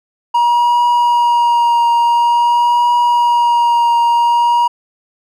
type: tone with vibrato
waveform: triangle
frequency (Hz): 951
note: A#5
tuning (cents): +34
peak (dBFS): -7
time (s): 0.34-4.68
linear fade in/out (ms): 10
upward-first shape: triangle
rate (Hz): 0.48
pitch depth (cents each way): 19
effects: none